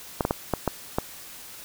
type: clicks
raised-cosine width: 1 ms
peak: -8 dBFS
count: 6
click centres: 0.208 / 0.251 / 0.309 / 0.537 / 0.677 / 0.985 s
effects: white hiss -43 dBFS RMS until 1.64 s